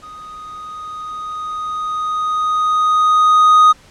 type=tone with level ramp; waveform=triangle; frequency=1245 Hz; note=D#6; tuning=1 cent sharp; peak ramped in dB=-31 to -3 dBFS; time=0.02-3.73 s; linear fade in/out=20 ms; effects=pink hiss -46 dBFS RMS until 3.9 s + low-pass 8000 Hz 12 dB/octave